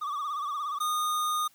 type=tone with vibrato; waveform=triangle; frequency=1174.7 Hz; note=D6; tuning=in tune; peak=-28 dBFS; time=0.01-0.79 s; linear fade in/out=10 ms; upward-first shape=sine; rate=17 Hz; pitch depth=88 cents each way
type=tone; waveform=square; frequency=1228 Hz; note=D#6; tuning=23 cents flat; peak=-27 dBFS; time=0.8-1.48 s; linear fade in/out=10 ms
effects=white hiss -62 dBFS RMS until 1.54 s